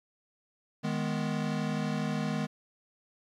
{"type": "chord", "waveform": "square", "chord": "G# minor", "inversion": "second", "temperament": "equal", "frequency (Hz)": [155.56, 207.7, 246.9], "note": ["D#3", "G#3", "B3"], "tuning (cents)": [0, 0, 0], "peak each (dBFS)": [-34, -34, -36], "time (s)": [0.83, 2.47], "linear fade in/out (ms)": 20, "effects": ["low-pass 6000 Hz 12 dB/octave", "11-bit"]}